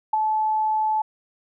sine tone with ADSR envelope, 866 Hz, A5, 28 cents flat, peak -15 dBFS, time 0.13-1.02 s, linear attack 6 ms, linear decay 16 ms, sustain -4 dB, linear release 6 ms, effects none

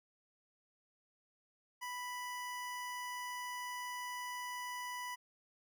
25% pulse tone, 987.8 Hz, B5, in tune, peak -37 dBFS, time 1.81-5.16 s, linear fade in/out 20 ms, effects none

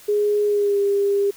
sine tone with pitch glide, 415.3 to 401.4 Hz, G#4 to G4, 0 to +41 cents, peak -16 dBFS, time 0.08-1.31 s, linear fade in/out 10 ms, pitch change -59 cents, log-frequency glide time 0.46-0.79 s, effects white hiss -46 dBFS RMS until 1.36 s

